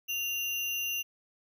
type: tone with sample-and-hold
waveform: sine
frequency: 2787 Hz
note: F7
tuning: 4 cents flat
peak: -30 dBFS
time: 0.08-1.03 s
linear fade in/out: 20 ms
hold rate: 8820 Hz
effects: none